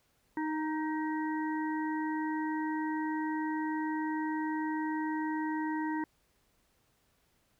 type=harmonic tone with a mistuned harmonic; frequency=311.1 Hz; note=D#4; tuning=in tune; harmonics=1 / 3 / 5 / 6; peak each=-32 / -37 / -46 / -43 dBFS; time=0.37-6.04 s; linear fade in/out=2 ms; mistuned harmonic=6; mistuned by=+27 cents; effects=pink hiss -72 dBFS RMS until 7.59 s